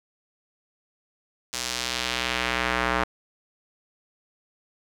square tone with band-pass filter sweep, 61.5 Hz, B1, 7 cents flat, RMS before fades -27 dBFS, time 1.53-3.04 s, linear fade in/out 5 ms, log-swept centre 6300 to 1300 Hz, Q 1.1, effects none

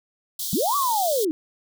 white high-pass noise, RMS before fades -29 dBFS, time 0.39-1.25 s, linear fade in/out 5 ms, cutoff 3200 Hz, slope 96 dB/octave
sine linear two-way sweep, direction up then down, 150 to 1171 to 293.2 Hz, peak -20 dBFS, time 0.53-1.31 s, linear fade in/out 0 ms, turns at 0.76 s
effects none

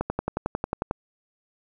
click train, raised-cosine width 1 ms, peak -11 dBFS, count 11, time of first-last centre 0.01-0.911 s, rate 11.1 Hz, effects none

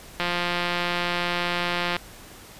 click train, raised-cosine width 0.3 ms, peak -9 dBFS, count 310, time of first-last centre 0.2-1.966 s, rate 175 Hz, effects pink hiss -45 dBFS RMS until 2.59 s + resampled to 32000 Hz

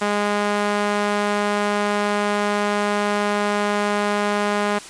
sawtooth tone with band-pass filter, 206.1 Hz, G#3, 13 cents flat, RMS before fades -21 dBFS, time 0.01-4.79 s, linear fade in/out 10 ms, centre 1100 Hz, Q 0.61, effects white hiss -38 dBFS RMS until 4.89 s + resampled to 22050 Hz

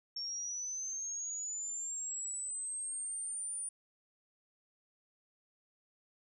sine linear sweep, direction up, 5460 to 9397 Hz, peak -37 dBFS, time 0.16-3.69 s, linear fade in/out 5 ms, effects none

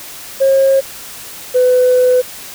sine tone pair in turn, 540 / 502.4 Hz, C#5 / B4, -45 / +30 cents, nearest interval minor second, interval 125 cents, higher first, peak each -6 dBFS, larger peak neither, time 0.4-0.81 / 1.54-2.22 s, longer second, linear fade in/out 20 ms, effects tanh soft clip ceiling -4 dBFS + white hiss -31 dBFS RMS until 2.54 s

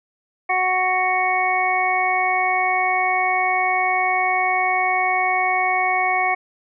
harmonic tone, 370 Hz, F#4, in tune, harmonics 1 / 2 / 3 / 5 / 6, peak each -32 / -20 / -25 / -28 / -21 dBFS, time 0.49-6.35 s, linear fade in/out 10 ms, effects none

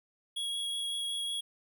square tone with vibrato, 3322 Hz, G#7, in tune, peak -33 dBFS, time 0.36-1.41 s, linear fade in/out 10 ms, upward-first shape sine, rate 5.4 Hz, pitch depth 9 cents each way, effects none

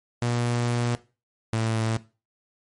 sawtooth tone pair in turn, 120 / 112.09 Hz, B2 / A2, -49 / +33 cents, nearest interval minor second, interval 118 cents, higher first, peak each -19 dBFS, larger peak neither, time 0.22-0.95 / 1.53-1.97 s, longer first, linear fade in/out 0 ms, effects noise-tail reverb RT60 0.3 s tail -17 dB re dry + MP3 48 kbps

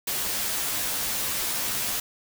white noise with comb filter, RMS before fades -28 dBFS, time 0.07-2 s, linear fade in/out 5 ms, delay 12 ms, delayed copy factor -0.75, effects none

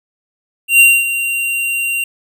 square tone with ADSR envelope, 2765 Hz, F7, 18 cents flat, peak -4 dBFS, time 0.68-2.04 s, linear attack 120 ms, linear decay 240 ms, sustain -12 dB, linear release 3 ms, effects none

